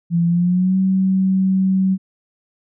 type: tone with pitch glide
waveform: sine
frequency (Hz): 170 to 189.72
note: F3 to F#3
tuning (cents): -46 to +44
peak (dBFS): -13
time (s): 0.1-1.98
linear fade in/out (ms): 50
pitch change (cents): +190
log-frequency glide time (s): 0.27-0.77
effects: none